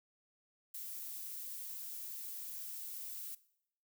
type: noise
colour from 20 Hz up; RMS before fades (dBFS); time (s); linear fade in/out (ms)
violet; -45; 0.74-3.35; 5
effects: noise-tail reverb RT60 0.7 s tail -19 dB re dry